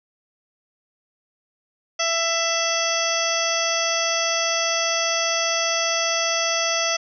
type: harmonic tone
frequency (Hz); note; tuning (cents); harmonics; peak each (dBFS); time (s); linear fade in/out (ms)
665; E5; +15; 1 / 2 / 3 / 4 / 5 / 7 / 8 / 9; -26 / -28 / -29 / -29 / -29 / -31 / -29 / -26; 1.99-6.97; 10
effects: none